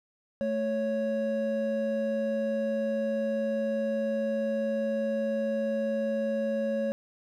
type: tone pair together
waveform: triangle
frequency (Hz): 220 / 554.4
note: A3 / C#5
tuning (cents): 0 / 0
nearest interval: octave + major third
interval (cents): 1600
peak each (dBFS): -29 / -26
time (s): 0.41-6.92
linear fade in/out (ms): 0
effects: none